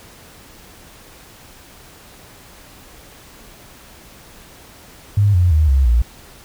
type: tone with pitch steps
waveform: sine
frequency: 102.1 / 88.88 / 77.38 / 67.36 / 58.64 Hz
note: G#2 / F2 / D#2 / C#2 / A#1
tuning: -29 / +31 / -9 / -49 / +11 cents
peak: -10 dBFS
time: 5.17-6.02 s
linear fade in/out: 5 ms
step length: 170 ms
effects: pink hiss -43 dBFS RMS until 6.44 s